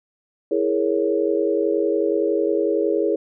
sine chord, A# half-diminished seventh, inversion second, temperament equal, 329.6 / 415.3 / 466.2 / 554.4 Hz, E4 / G#4 / A#4 / C#5, 0 / 0 / 0 / 0 cents, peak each -23 / -21 / -24 / -25 dBFS, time 0.51-3.16 s, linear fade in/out 5 ms, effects none

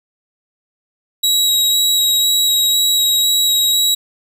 sawtooth tone with vibrato, 3849 Hz, B7, 45 cents flat, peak -9 dBFS, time 1.23-3.95 s, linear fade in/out 10 ms, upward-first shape square, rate 2 Hz, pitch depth 9 cents each way, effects none

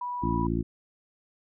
sine tone, 980 Hz, B5, 14 cents flat, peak -30 dBFS, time 0.01-0.47 s, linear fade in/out 5 ms
harmonic tone, 56.8 Hz, A#1, 44 cents flat, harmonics 1 / 2 / 3 / 4 / 5 / 6, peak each -32 / -32 / -32 / -32 / -32 / -32 dBFS, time 0.22-0.63 s, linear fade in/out 20 ms
effects none

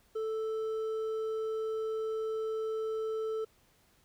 triangle tone with hard clipping, 440 Hz, A4, in tune, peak -33 dBFS, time 0.15-3.45 s, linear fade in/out 10 ms, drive 8 dB, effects pink hiss -67 dBFS RMS until 4.04 s

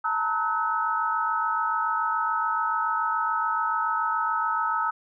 sine tone cluster, 879 / 926 / 1288 / 1493 Hz, A5 / A#5 / E6 / F#6, -2 / -12 / -41 / +15 cents, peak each -31 / -30 / -25 / -32 dBFS, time 0.04-4.91 s, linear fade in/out 10 ms, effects none

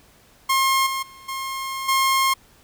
sawtooth tone with level steps, 1070 Hz, C6, 38 cents sharp, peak -13 / -20 / -39 / -23 / -13 dBFS, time 0.49-2.34 s, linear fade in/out 10 ms, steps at 0.86 / 1.02 / 1.28 / 1.88 s, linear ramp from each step 10 ms, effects pink hiss -54 dBFS RMS until 2.63 s

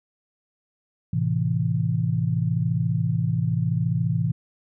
sine chord, A minor, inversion none, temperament equal, 110 / 130.81 / 164.81 Hz, A2 / C3 / E3, 0 / 0 / 0 cents, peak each -25 / -25 / -24 dBFS, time 1.13-4.32 s, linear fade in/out 5 ms, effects none

